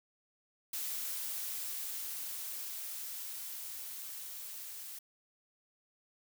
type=noise with level ramp; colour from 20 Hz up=blue; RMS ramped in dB=-38 to -46 dBFS; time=0.73-4.99 s; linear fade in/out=5 ms; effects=none